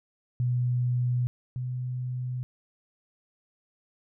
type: tone pair in turn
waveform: sine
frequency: 123.47 / 125.77 Hz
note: B2 / B2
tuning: 0 / +32 cents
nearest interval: unison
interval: 32 cents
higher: second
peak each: -23 / -29 dBFS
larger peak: first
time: 0.4-1.27 / 1.56-2.43 s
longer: neither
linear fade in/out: 0 ms
effects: none